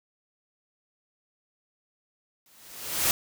white noise with exponential growth, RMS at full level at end -21 dBFS, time 2.46-3.11 s, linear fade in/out 1 ms, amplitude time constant 140 ms, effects none

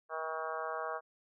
harmonic tone with a mistuned harmonic, 159.7 Hz, D#3, 45 cents sharp, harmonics 3 / 4 / 5 / 6 / 7 / 8 / 9 / 10, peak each -43 / -41 / -44 / -47 / -41 / -45 / -46 / -48 dBFS, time 0.09-1.01 s, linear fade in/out 50 ms, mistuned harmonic 9, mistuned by -17 cents, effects none

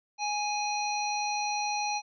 harmonic tone, 830.6 Hz, G#5, in tune, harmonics 1 / 3 / 5 / 7, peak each -30 / -35 / -37 / -38 dBFS, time 0.18-2.02 s, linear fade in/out 50 ms, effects none

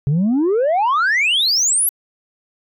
sine exponential sweep, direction up, 133.2 to 11840 Hz, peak -11 dBFS, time 0.07-1.89 s, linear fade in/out 0 ms, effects tanh soft clip ceiling -12 dBFS

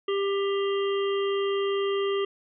harmonic tone with a mistuned harmonic, 396.4 Hz, G4, 19 cents sharp, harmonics 1 / 3 / 5 / 7 / 8, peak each -24 / -34 / -40 / -39 / -39 dBFS, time 0.08-2.25 s, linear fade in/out 5 ms, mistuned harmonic 7, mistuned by +16 cents, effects none

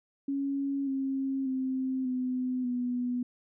sine tone with pitch steps, 277.2 / 269.2 / 261.3 / 253.8 / 246.4 Hz, C#4 / C4 / C4 / B3 / B3, 0 / +49 / -2 / +47 / -4 cents, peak -28 dBFS, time 0.28-3.23 s, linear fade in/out 5 ms, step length 590 ms, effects none

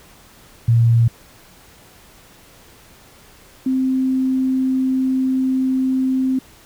sine tone pair in turn, 116.3 / 261.1 Hz, A#2 / C4, -4 / -3 cents, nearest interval octave + major second, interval 1401 cents, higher second, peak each -10 / -15 dBFS, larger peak first, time 0.68-1.08 / 3.66-6.39 s, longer second, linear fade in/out 5 ms, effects pink hiss -47 dBFS RMS until 6.65 s

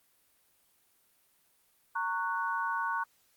sine chord, F# major, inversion first, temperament equal with one note detuned, 921.1 / 1108.7 / 1480 Hz, A#5 / C#6 / F#6, -21 / 0 / 0 cents, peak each -34 dBFS, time 1.95-3.04 s, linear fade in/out 10 ms, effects white hiss -69 dBFS RMS until 3.36 s + Opus 32 kbps

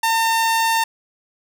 sawtooth tone, 906 Hz, A#5, 50 cents flat, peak -12 dBFS, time 0.03-0.84 s, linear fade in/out 5 ms, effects none

